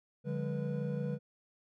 triangle tone cluster, 145.7 / 176.9 / 202.7 / 487.4 Hz, D3 / F3 / G#3 / B4, -13 / +23 / -42 / -23 cents, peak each -34 / -39 / -37 / -38 dBFS, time 0.24-1.19 s, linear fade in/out 50 ms, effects none

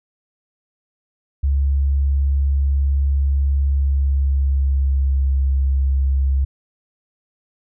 sine tone with pitch glide, 69.3 to 67.52 Hz, C#2 to C#2, 0 to -45 cents, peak -14 dBFS, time 1.43-6.45 s, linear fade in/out 10 ms, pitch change -45 cents, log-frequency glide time 3.62-5.31 s, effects none

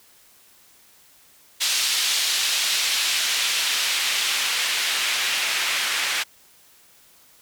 white noise with band-pass filter sweep, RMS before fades -23 dBFS, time 1.6-6.24 s, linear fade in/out 20 ms, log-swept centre 3900 to 2200 Hz, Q 1.1, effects white hiss -54 dBFS RMS until 7.41 s

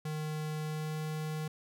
square tone with pitch glide, 154 to 155.07 Hz, D#3 to D#3, -17 to -6 cents, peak -35 dBFS, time 0.05-1.48 s, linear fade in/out 5 ms, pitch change +11 cents, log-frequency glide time 0.6-0.98 s, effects none

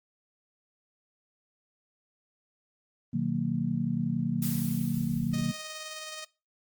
sine chord, B major seventh, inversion none, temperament just, 123.47 / 154.34 / 185.21 / 231.5 Hz, B2 / D#3 / F#3 / A#3, 0 / -14 / +2 / -12 cents, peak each -36 / -31 / -32 / -30 dBFS, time 3.13-5.52 s, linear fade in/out 10 ms
blue noise with exponential decay, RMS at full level -34 dBFS, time 4.42-6.22 s, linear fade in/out 5 ms, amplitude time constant 390 ms
5% pulse tone with tremolo, 622.3 Hz, D#5, in tune, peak -26 dBFS, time 5.33-6.25 s, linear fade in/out 10 ms, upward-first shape square, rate 19 Hz, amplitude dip 25%
effects noise-tail reverb RT60 0.3 s tail -22 dB re dry + Opus 24 kbps

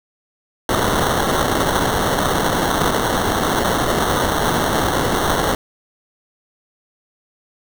white noise with sample-and-hold, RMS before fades -18 dBFS, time 0.69-5.55 s, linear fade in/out 2 ms, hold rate 2450 Hz, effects none

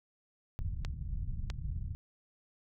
pink low-pass noise, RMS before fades -37 dBFS, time 0.59-1.95 s, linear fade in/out 0 ms, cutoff 130 Hz, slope 24 dB/octave
clicks, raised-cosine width 0.2 ms, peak -23 dBFS, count 2, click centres 0.849 / 1.501 s
effects none

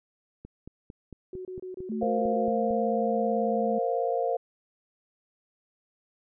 click train, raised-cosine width 3 ms, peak -29 dBFS, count 11, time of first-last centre 0.45-2.707 s, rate 4.43 Hz
sine tone bursts, 370 Hz, F#4, in tune, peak -35 dBFS, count 8, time 1.33-2.479 s, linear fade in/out 2 ms, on 120 ms, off 27 ms
sine tone with pitch glide, 220 to 218.4 Hz, A3 to A3, 0 to -13 cents, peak -29 dBFS, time 1.89-3.79 s, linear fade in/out 10 ms, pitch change -13 cents, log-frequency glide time 2.86-3.5 s
sine chord, Bb suspended second, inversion none, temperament just, 466.2 / 524.4 / 699.2 Hz, Bb4 / C5 / F5, 0 / +4 / +2 cents, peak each -29 dBFS, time 2.01-4.37 s, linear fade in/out 10 ms
effects none

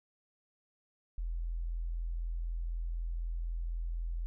sine tone, 42 Hz, E1, 33 cents sharp, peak -33 dBFS, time 1.18-4.26 s, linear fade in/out 0 ms, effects none

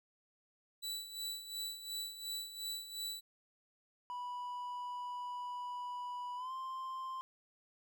sawtooth tone with tremolo, 3951 Hz, B7, in tune, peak -35 dBFS, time 0.82-3.21 s, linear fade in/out 20 ms, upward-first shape sine, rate 2.8 Hz, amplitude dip 70%
triangle tone with pitch glide, 983 to 1047.5 Hz, B5 to C6, -8 to +2 cents, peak -38 dBFS, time 4.1-7.21 s, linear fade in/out 0 ms, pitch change +110 cents, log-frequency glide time 6.36-6.52 s
effects none

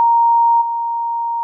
sine tone with level steps, 932.3 Hz, A#5, in tune, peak -9 / -17 dBFS, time 0-1.43 s, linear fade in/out 0 ms, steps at 0.61 s, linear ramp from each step 10 ms, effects none

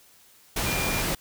sine tone in noise, 2400 Hz, D7, 37 cents sharp, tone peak -31 dBFS, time 0.66-1.02 s, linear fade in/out 5 ms, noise pink, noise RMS -27 dBFS, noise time 0.56-1.15 s, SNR -7 dB, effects white hiss -56 dBFS RMS until 1.2 s

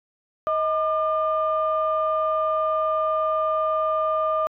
sine tone pair together, 629.8 / 1202 Hz, D#5 / D6, +21 / +40 cents, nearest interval major seventh, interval 1119 cents, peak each -22 dBFS, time 0.47-4.47 s, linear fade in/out 0 ms, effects tanh soft clip ceiling -13 dBFS

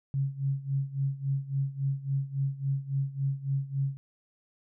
sine tone with tremolo, 137.3 Hz, C#3, 16 cents flat, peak -24 dBFS, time 0.14-3.97 s, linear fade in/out 0 ms, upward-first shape sine, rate 3.6 Hz, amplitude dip 85%, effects none

